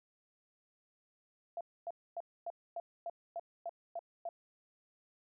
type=tone bursts; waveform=sine; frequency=681 Hz; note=F5; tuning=44 cents flat; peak=-37 dBFS; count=10; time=1.57-4.29 s; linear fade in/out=2 ms; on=38 ms; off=260 ms; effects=none